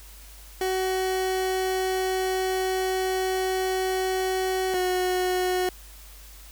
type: tone pair in turn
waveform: 30% pulse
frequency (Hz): 375.3 / 366.1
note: F#4 / F#4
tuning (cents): +25 / -18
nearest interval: unison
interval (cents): 43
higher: first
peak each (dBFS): -21 / -20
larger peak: second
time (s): 0.61-4.74 / 4.74-5.69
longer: first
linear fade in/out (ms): 2
effects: added 50 Hz sine -45 dBFS peak until 6.51 s + white hiss -49 dBFS RMS until 6.51 s